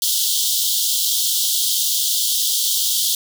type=high-pass noise; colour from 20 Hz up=pink; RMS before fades=-19 dBFS; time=0.02-3.15 s; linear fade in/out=2 ms; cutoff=3100 Hz; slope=96 dB/octave; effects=none